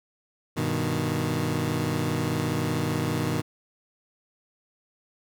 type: chord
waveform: 20% pulse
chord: G augmented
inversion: none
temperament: equal with one note detuned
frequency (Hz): 98.45 / 123.47 / 155.56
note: G2 / B2 / D#3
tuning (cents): +8 / 0 / 0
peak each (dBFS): -27 / -24 / -23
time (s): 0.56-3.42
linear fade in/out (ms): 20
effects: none